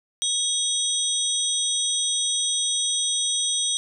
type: tone cluster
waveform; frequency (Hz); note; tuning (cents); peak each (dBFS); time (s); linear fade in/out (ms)
sine; 3312 / 3762 / 5990 / 8470; G#7 / A#7 / F#8 / C9; -5 / +15 / +20 / +20; -27; 0.22-3.77; 0
effects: none